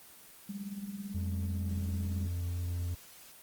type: tone with tremolo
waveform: sine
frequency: 200 Hz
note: G3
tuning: 35 cents sharp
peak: -34 dBFS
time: 0.49-2.27 s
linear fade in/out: 2 ms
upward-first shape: triangle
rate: 18 Hz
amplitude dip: 80%
type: tone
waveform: triangle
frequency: 87.31 Hz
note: F2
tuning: in tune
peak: -30 dBFS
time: 1.14-2.95 s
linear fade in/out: 10 ms
effects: white hiss -54 dBFS RMS until 3.42 s + Opus 24 kbps